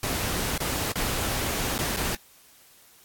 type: noise with dropouts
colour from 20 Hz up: pink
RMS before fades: -28 dBFS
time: 0.03-2.15 s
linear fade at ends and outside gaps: 2 ms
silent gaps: 0.579-0.602 / 0.921-0.956 / 1.781-1.788 / 1.964-1.969 s
effects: white hiss -55 dBFS RMS until 3.04 s + AAC 64 kbps